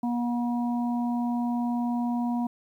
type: harmonic tone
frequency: 240.2 Hz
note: B3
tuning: 48 cents flat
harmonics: 1 / 3 / 4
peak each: -25 / -35 / -37 dBFS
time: 0.03-2.47 s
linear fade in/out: 5 ms
effects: 10-bit